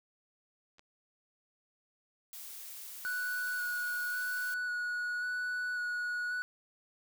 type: clicks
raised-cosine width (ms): 0.2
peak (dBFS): -47 / -37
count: 2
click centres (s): 0.784 / 0.794
type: noise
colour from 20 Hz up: blue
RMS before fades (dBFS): -46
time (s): 2.33-4.54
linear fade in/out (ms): 0
type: tone with vibrato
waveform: triangle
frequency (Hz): 1469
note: F#6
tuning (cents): -13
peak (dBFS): -31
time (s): 3.05-6.42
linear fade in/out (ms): 0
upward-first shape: square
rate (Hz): 0.92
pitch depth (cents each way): 12
effects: none